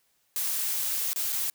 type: noise with dropouts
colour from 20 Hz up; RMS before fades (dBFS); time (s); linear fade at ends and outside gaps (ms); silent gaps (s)
blue; -29; 0.36-1.5; 0; 1.132-1.16 / 1.323-1.327
effects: white hiss -70 dBFS RMS until 1.54 s